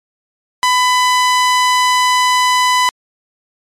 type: tone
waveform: sawtooth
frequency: 1000 Hz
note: B5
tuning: 21 cents sharp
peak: -6 dBFS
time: 0.63-2.89 s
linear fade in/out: 0 ms
effects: low-pass 9000 Hz 12 dB/octave + MP3 64 kbps